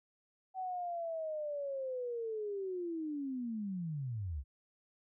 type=linear sweep; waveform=sine; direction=down; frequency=760 to 61.74 Hz; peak=-36 dBFS; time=0.54-4.44 s; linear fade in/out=50 ms; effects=none